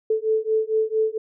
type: beating tone pair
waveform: sine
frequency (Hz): 436.2 / 440.6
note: A4 / A4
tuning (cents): -15 / +2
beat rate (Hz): 4.4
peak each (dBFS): -22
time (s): 0.1-1.18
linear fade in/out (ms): 5
effects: none